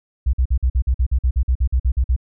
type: tone bursts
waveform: sine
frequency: 63 Hz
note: B1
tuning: 35 cents sharp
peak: -13 dBFS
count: 16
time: 0.26-2.164 s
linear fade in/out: 10 ms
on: 74 ms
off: 48 ms
effects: none